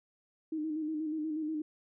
sine tone with vibrato, 310.3 Hz, D#4, 5 cents flat, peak -32 dBFS, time 0.52-1.62 s, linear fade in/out 5 ms, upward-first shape square, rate 8.3 Hz, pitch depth 41 cents each way, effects none

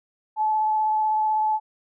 sine tone with vibrato, 863 Hz, A5, 34 cents flat, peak -19 dBFS, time 0.36-1.6 s, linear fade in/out 50 ms, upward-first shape sine, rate 16 Hz, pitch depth 11 cents each way, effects none

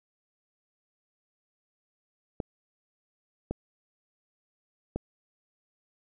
clicks, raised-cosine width 2 ms, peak -17 dBFS, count 3, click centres 2.402 / 3.51 / 4.96 s, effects none

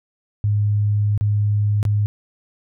sine tone with dropouts, 103.83 Hz, G#2, in tune, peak -15 dBFS, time 0.44-2.06 s, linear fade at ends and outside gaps 0 ms, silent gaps 1.177-1.21 / 1.829-1.852 s, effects none

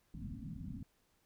white low-pass noise, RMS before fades -45 dBFS, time 0.14-0.83 s, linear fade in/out 2 ms, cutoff 270 Hz, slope 96 dB/octave, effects pink hiss -75 dBFS RMS until 1.25 s

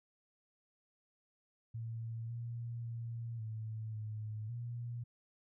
sine tone with pitch steps, 114.1 / 117.6 / 116.2 / 110 / 107.8 / 119.1 Hz, A#2 / A#2 / A#2 / A2 / A2 / A#2, -37 / +16 / -5 / 0 / -35 / +38 cents, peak -39 dBFS, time 1.74-5.04 s, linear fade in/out 10 ms, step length 550 ms, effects none

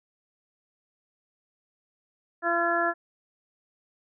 harmonic tone, 341 Hz, F4, 41 cents flat, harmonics 1 / 2 / 3 / 4 / 5, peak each -31 / -27 / -33 / -28 / -28 dBFS, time 2.42-2.94 s, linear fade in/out 50 ms, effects none

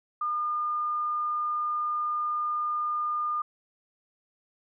sine tone, 1212 Hz, D#6, 46 cents flat, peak -26 dBFS, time 0.21-3.42 s, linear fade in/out 5 ms, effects none

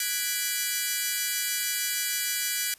5% pulse chord, G# half-diminished seventh, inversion third, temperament equal, 1480 / 1661.2 / 1975.5 / 2349 Hz, F#6 / G#6 / B6 / D7, 0 / 0 / 0 / 0 cents, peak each -21 dBFS, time 0-2.74 s, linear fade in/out 2 ms, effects white hiss -55 dBFS RMS until 2.78 s + resampled to 32000 Hz

